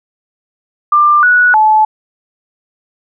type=tone with pitch steps; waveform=sine; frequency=1190 / 1469 / 864 Hz; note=D6 / F#6 / A5; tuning=+22 / -13 / -32 cents; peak=-5 dBFS; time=0.92-1.85 s; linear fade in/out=5 ms; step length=310 ms; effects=none